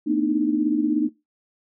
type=tone cluster; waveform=sine; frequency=229 / 252 / 302.8 / 319.2 Hz; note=A#3 / B3 / D#4 / D#4; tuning=-31 / +35 / -47 / +44 cents; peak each=-25 / -27 / -20 / -29 dBFS; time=0.06-1.09 s; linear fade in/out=20 ms; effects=noise-tail reverb RT60 0.2 s tail -18 dB re dry